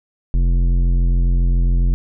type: tone with tanh clipping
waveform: triangle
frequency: 43.65 Hz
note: F1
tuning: in tune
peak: -14 dBFS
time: 0.34-1.94 s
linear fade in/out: 0 ms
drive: 16 dB
effects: none